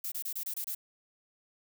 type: noise bursts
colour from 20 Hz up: violet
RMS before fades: -36 dBFS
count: 7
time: 0.04-0.749 s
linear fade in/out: 5 ms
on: 79 ms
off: 26 ms
effects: none